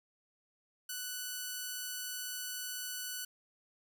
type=tone; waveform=5% pulse; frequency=1486 Hz; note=F#6; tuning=7 cents sharp; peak=-27 dBFS; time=0.89-3.25 s; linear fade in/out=5 ms; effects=none